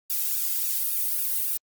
violet noise with flanger, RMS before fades -26 dBFS, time 0.1-1.57 s, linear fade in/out 0 ms, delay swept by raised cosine 0.94 to 1.76 ms, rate 3.6 Hz, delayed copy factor -1, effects Opus 48 kbps

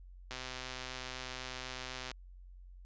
click train, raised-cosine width 0.2 ms, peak -24 dBFS, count 232, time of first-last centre 0.31-2.115 s, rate 128 Hz, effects added 45 Hz sine -50 dBFS peak until 2.85 s + resampled to 16000 Hz

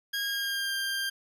20% pulse tone with pitch glide, 1632 to 1591 Hz, G#6 to G6, -31 to +25 cents, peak -24 dBFS, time 0.13-1.1 s, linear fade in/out 10 ms, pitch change -44 cents, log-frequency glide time 0.24-0.74 s, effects none

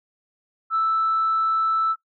sine tone, 1318.5 Hz, E6, in tune, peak -17 dBFS, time 0.7-1.96 s, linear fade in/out 50 ms, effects noise-tail reverb RT60 0.1 s tail -18 dB re dry + tanh soft clip ceiling -14 dBFS

